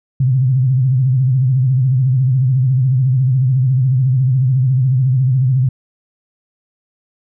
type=tone with vibrato; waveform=sine; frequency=129.6 Hz; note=C3; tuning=16 cents flat; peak=-10 dBFS; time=0.2-5.69 s; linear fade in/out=5 ms; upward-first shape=sine; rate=14 Hz; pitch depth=100 cents each way; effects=none